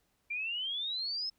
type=exponential sweep; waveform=sine; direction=up; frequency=2344 to 5274 Hz; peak=-33 dBFS; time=0.3-1.3 s; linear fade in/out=10 ms; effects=pink hiss -75 dBFS RMS until 1.38 s